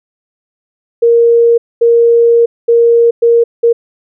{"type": "tone bursts at uneven times", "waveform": "sine", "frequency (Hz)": 467.5, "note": "A#4", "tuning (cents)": 5, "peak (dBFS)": -4, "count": 5, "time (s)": [[1.02, 1.58], [1.81, 2.46], [2.68, 3.11], [3.22, 3.44], [3.63, 3.73]], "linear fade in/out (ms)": 10, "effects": []}